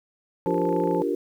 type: chord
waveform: sine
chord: G minor seventh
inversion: second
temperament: equal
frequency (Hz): 293.7 / 349.2 / 392 / 466.2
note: D4 / F4 / G4 / Bb4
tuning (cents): 0 / 0 / 0 / 0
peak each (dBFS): -28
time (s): 0.46-1.15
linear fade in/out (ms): 5
type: harmonic tone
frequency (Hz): 174.61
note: F3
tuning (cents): 0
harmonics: 1 / 3 / 5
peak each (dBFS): -29 / -29 / -29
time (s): 0.46-1.02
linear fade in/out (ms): 0
type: click train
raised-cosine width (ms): 0.5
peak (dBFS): -29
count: 14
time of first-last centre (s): 0.47-0.948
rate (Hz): 27.2
effects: 9-bit